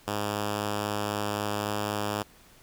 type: tone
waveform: 5% pulse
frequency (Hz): 103.83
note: G#2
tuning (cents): 0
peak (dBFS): -17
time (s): 0.07-2.23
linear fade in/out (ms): 10
effects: pink hiss -56 dBFS RMS until 2.62 s